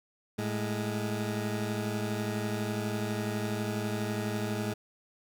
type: tone pair together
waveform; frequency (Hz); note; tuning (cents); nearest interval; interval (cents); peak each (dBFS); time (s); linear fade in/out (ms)
20% pulse; 110 / 207.9; A2 / G#3; 0 / +2; major seventh; 1102; -28 / -29; 0.38-4.74; 10
effects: none